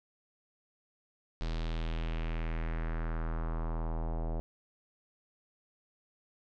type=tone with low-pass filter sweep; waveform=square; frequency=40.73 Hz; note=E1; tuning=20 cents flat; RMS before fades=-34 dBFS; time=1.41-4.4 s; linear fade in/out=0 ms; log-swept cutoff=4500 to 680 Hz; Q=2.1; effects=none